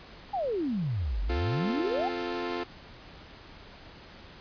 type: exponential two-way sweep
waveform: sine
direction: down then up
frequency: 839 to 44.98 to 839 Hz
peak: -27 dBFS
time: 0.33-2.09 s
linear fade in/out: 10 ms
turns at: 1.22 s
type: chord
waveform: sawtooth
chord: F major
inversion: second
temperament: equal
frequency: 261.6 / 349.2 / 440 Hz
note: C4 / F4 / A4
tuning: 0 / 0 / 0 cents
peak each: -34 / -29 / -33 dBFS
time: 1.29-2.64 s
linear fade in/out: 10 ms
effects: pink hiss -49 dBFS RMS until 4.4 s + resampled to 11025 Hz